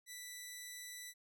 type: tone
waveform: 10% pulse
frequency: 1975.5 Hz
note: B6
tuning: in tune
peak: -38 dBFS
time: 0.06-1.14 s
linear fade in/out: 50 ms
effects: none